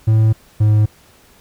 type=tone pair in turn; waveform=triangle; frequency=110 / 106.56 Hz; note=A2 / G#2; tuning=0 / +45 cents; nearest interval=minor second; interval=55 cents; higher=first; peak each=-7 dBFS; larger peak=neither; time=0.07-0.33 / 0.6-0.86 s; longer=neither; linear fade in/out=10 ms; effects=pink hiss -49 dBFS RMS until 1.4 s